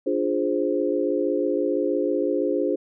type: chord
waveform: sine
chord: D half-diminished seventh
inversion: none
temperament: equal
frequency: 293.7 / 349.2 / 415.3 / 523.3 Hz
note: D4 / F4 / Ab4 / C5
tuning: 0 / 0 / 0 / 0 cents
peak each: -26 dBFS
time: 0.06-2.76 s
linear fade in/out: 10 ms
effects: none